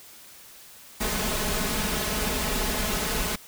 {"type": "noise with comb filter", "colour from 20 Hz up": "pink", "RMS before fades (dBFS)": -27, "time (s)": [1, 3.36], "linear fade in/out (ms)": 10, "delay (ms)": 4.7, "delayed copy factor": 0.75, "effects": ["white hiss -48 dBFS RMS until 3.47 s"]}